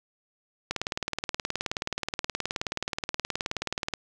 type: click train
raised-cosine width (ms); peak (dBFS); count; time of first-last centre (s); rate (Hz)
0.2; -11; 62; 0.71-3.938; 18.9
effects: none